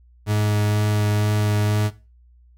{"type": "tone with vibrato", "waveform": "40% pulse", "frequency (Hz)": 105, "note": "G#2", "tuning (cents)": 19, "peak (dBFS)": -17, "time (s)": [0.26, 1.91], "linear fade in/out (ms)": 50, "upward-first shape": "sine", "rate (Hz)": 2.1, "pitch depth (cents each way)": 9, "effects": ["noise-tail reverb RT60 0.3 s tail -17 dB re dry", "added 60 Hz sine -49 dBFS peak until 2.57 s"]}